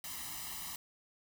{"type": "noise with comb filter", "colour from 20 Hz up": "white", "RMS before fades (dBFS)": -43, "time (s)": [0.04, 0.76], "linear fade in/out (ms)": 2, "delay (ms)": 1, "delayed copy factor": 1, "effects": []}